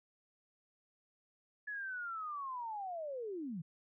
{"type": "linear sweep", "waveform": "sine", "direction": "down", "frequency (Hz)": [1715, 147.6], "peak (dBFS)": -39, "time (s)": [1.67, 3.62], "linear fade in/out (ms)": 10, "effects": []}